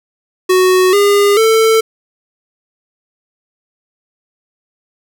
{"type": "tone with pitch steps", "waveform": "square", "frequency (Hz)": [370, 405.8, 445.1], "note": ["F#4", "G#4", "A4"], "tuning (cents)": [0, -40, 20], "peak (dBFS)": -8, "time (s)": [0.49, 1.81], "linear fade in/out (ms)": 10, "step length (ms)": 440, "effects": []}